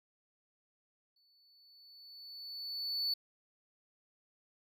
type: tone with exponential growth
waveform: triangle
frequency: 4470 Hz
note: C#8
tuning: 14 cents sharp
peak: -29 dBFS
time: 1.16-3.14 s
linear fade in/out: 5 ms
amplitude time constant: 430 ms
effects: none